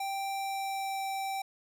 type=tone with pitch glide; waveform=square; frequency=784 to 777.7 Hz; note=G5 to G5; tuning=0 to -14 cents; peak=-33 dBFS; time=0-1.42 s; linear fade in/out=5 ms; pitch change=-14 cents; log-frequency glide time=0.3-1.05 s; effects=none